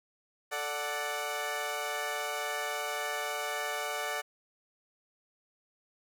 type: chord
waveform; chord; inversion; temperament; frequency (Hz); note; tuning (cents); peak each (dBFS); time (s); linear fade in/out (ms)
15% pulse; D major; second; equal; 440 / 587.3 / 740; A4 / D5 / F#5; 0 / 0 / 0; -33 / -30 / -30; 0.51-4.22; 20
effects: none